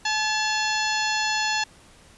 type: harmonic tone with a mistuned harmonic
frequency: 860 Hz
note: A5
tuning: 40 cents flat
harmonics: 1 / 2 / 3 / 4 / 5 / 6 / 7 / 8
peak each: -27 / -27 / -30 / -33 / -30 / -34 / -37 / -36 dBFS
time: 0.05-1.64 s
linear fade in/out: 5 ms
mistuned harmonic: 3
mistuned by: +78 cents
effects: pink hiss -52 dBFS RMS until 2.17 s + resampled to 24000 Hz